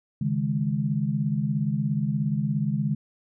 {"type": "chord", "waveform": "sine", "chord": "C# suspended second", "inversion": "none", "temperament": "equal", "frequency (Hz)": [138.59, 155.56, 207.7], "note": ["C#3", "D#3", "G#3"], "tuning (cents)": [0, 0, 0], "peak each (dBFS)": -27, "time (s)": [0.21, 2.95], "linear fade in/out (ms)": 5, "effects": []}